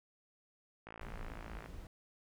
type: click train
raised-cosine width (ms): 0.5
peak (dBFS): -33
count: 45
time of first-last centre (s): 0.87-1.66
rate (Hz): 55.7
type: noise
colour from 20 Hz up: brown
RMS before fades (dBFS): -47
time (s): 1.01-1.87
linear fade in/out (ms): 2
effects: none